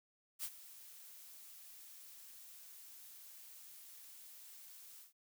blue noise with ADSR envelope, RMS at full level -40 dBFS, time 0.39-5.13 s, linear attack 47 ms, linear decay 57 ms, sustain -16 dB, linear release 130 ms, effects none

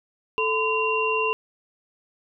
sine tone cluster, 439.1 / 1017 / 2760 Hz, A4 / C6 / F7, -4 / -50 / -21 cents, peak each -25 dBFS, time 0.38-1.33 s, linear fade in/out 0 ms, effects none

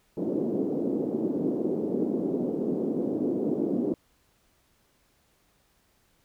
pink band-pass noise, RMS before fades -28 dBFS, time 0.17-3.94 s, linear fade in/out 2 ms, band 230 to 420 Hz, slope 24 dB/octave, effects pink hiss -67 dBFS RMS until 6.24 s

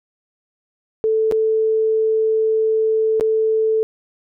sine tone with dropouts, 440 Hz, A4, in tune, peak -14 dBFS, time 1.04-3.83 s, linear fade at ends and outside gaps 0 ms, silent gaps 1.313-1.322 / 3.198-3.209 s, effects none

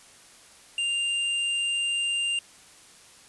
triangle tone with tanh clipping, 2794 Hz, F7, in tune, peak -26 dBFS, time 0.78-2.39 s, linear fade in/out 2 ms, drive 18 dB, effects white hiss -52 dBFS RMS until 3.28 s + resampled to 24000 Hz

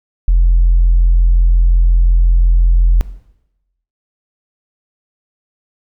sine tone, 42.81 Hz, F1, 34 cents flat, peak -5 dBFS, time 0.28-3.01 s, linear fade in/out 0 ms, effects noise-tail reverb RT60 0.9 s tail -17 dB re dry + tanh soft clip ceiling -3 dBFS

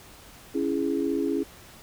sine chord, C# minor, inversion none, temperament just, 277.2 / 332.6 / 415.8 Hz, C#4 / E4 / G#4, 0 / +16 / +2 cents, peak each -27 / -28 / -29 dBFS, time 0.54-1.44 s, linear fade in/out 20 ms, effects pink hiss -49 dBFS RMS until 1.82 s

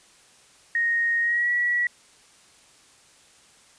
sine tone with pitch glide, 1864 to 1934.2 Hz, A#6 to B6, -1 to -37 cents, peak -20 dBFS, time 0.75-1.87 s, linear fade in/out 2 ms, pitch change +64 cents, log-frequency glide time 1.21-1.5 s, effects white hiss -55 dBFS RMS until 3.78 s + resampled to 22050 Hz

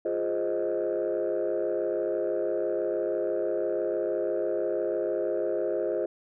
sine chord, F minor seventh, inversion none, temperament equal, 349.2 / 415.3 / 523.3 / 622.3 Hz, F4 / Ab4 / C5 / Eb5, 0 / 0 / 0 / 0 cents, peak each -30 dBFS, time 0.05-6.06 s, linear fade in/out 5 ms, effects tanh soft clip ceiling -20 dBFS

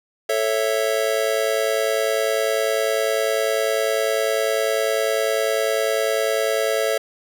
square chord, A major, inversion none, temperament just, 440 / 550 / 660 Hz, A4 / C#5 / E5, 0 / -14 / +2 cents, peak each -24 dBFS, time 0.29-6.98 s, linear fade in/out 5 ms, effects none

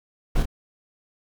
brown noise with echo, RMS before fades -18 dBFS, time 0.35-0.43 s, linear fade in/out 10 ms, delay 27 ms, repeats 1, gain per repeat -6 dB, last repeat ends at 0.457 s, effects none

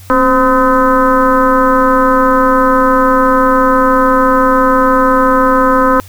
sine tone with frequency modulation, 770 Hz, G5, 31 cents flat, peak -6 dBFS, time 0.1-6 s, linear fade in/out 0 ms, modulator 251 Hz, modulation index 2.5, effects added 94 Hz sine -33 dBFS peak until 6.08 s + white hiss -40 dBFS RMS until 6.08 s

